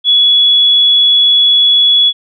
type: tone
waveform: sine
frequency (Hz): 3386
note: G#7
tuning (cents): +33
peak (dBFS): -5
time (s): 0.04-2.13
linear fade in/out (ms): 50
effects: none

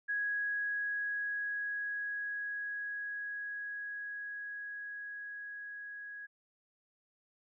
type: tone with level ramp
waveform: sine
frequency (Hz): 1661.2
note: G#6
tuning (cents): 0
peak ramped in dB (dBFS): -31 to -43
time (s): 0.08-6.27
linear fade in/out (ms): 20
effects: none

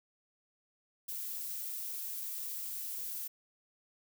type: noise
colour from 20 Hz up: violet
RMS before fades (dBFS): -40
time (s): 1.08-3.28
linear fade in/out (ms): 10
effects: none

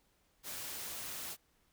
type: noise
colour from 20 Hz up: white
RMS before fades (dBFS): -43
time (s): 0.43-1.37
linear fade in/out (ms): 50
effects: pink hiss -73 dBFS RMS until 1.72 s

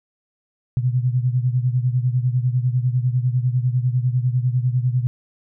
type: beating tone pair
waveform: sine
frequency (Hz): 122.9 / 132.9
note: B2 / C3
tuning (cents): -8 / +27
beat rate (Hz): 10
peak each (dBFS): -18 / -22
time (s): 0.77-5.07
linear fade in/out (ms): 0
effects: none

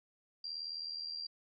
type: tone with amplitude modulation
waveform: sine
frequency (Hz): 4742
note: D8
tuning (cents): +16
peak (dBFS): -36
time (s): 0.44-1.27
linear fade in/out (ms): 5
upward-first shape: sine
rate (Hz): 79.5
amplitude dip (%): 70
effects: none

